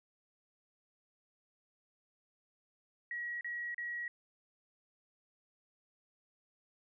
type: tone bursts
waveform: sine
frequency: 1911 Hz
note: A#6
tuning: 43 cents sharp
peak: -37 dBFS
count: 3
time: 3.11-4.08 s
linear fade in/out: 2 ms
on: 300 ms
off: 35 ms
effects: none